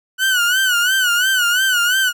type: tone with vibrato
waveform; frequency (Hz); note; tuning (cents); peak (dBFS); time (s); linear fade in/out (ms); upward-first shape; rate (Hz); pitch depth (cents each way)
30% pulse; 1480; F#6; 0; -11; 0.18-2.13; 50; sine; 2.9; 98
effects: none